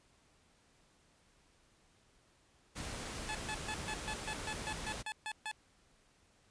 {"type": "noise", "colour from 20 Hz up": "pink", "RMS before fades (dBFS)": -43, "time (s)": [2.75, 5.03], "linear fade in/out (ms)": 20}
{"type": "tone bursts", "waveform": "15% pulse", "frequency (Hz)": 862, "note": "A5", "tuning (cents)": -36, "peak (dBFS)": -32, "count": 12, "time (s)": [3.29, 5.514], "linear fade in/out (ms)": 0, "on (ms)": 57, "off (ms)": 140}
{"effects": ["pink hiss -69 dBFS RMS until 6.5 s", "resampled to 22050 Hz"]}